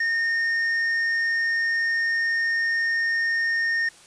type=tone with hard clipping; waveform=sine; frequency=1834 Hz; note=A#6; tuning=29 cents flat; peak=-22 dBFS; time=0-3.89 s; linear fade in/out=5 ms; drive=4 dB; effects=white hiss -50 dBFS RMS until 4.06 s + resampled to 22050 Hz